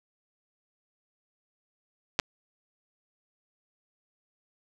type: clicks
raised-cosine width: 0.2 ms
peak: -7 dBFS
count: 2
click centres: 2.191 / 2.198 s
effects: none

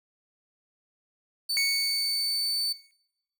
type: tone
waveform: 40% pulse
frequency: 4527 Hz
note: C#8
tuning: 36 cents sharp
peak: -25 dBFS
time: 1.49-2.73 s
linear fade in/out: 10 ms
type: tone with exponential decay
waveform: square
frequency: 2217 Hz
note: C#7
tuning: in tune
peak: -25 dBFS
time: 1.57-2.91 s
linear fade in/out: 0 ms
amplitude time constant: 290 ms
effects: noise-tail reverb RT60 0.8 s tail -21 dB re dry

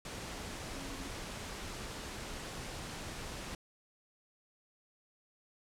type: tone in noise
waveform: sine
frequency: 271.8 Hz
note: C#4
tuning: 34 cents flat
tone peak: -48 dBFS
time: 0.75-1.08 s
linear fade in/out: 2 ms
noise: pink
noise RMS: -43 dBFS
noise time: 0.05-3.55 s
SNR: -8 dB
effects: low-pass 9000 Hz 12 dB/octave

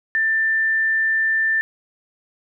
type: tone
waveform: sine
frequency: 1780 Hz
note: A6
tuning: 20 cents sharp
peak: -16 dBFS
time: 0.15-1.61 s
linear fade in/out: 0 ms
effects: none

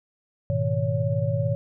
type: tone cluster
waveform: sine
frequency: 105.9 / 123.6 / 156.8 / 562 Hz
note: G#2 / B2 / D#3 / C#5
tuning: +34 / +2 / +14 / +24 cents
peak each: -26 / -26 / -28 / -28 dBFS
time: 0.5-1.55 s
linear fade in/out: 0 ms
effects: none

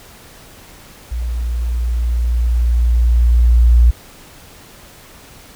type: tone with level ramp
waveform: sine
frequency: 59.1 Hz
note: A#1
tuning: 24 cents sharp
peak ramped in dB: -18 to -5 dBFS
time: 1.11-3.91 s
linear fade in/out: 10 ms
effects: pink hiss -41 dBFS RMS until 5.55 s

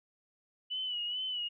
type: tone with vibrato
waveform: sine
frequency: 2960 Hz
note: F#7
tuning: in tune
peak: -33 dBFS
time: 0.7-1.49 s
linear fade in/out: 20 ms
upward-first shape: sine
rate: 2.3 Hz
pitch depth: 57 cents each way
effects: none

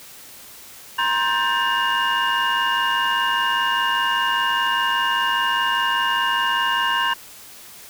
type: tone cluster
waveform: sine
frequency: 950 / 1055 / 1571 / 1771 / 2842 Hz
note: A#5 / C6 / G6 / A6 / F7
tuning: +33 / +14 / +3 / +11 / +30 cents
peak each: -23 / -22 / -22 / -27 / -23 dBFS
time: 0.98-7.14 s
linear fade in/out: 10 ms
effects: tanh soft clip ceiling -12 dBFS + white hiss -42 dBFS RMS until 7.89 s

